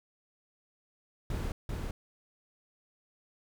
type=noise with echo; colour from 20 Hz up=brown; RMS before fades=-34 dBFS; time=1.3-1.52 s; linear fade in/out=2 ms; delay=390 ms; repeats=1; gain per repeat=-2 dB; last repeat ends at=1.91 s; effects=none